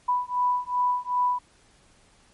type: beating tone pair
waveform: sine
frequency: 987.8 / 990.4 Hz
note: B5 / B5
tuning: 0 / +5 cents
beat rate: 2.6 Hz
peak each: -25 dBFS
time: 0.08-1.39 s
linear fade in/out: 10 ms
effects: pink hiss -59 dBFS RMS until 2.33 s + MP3 48 kbps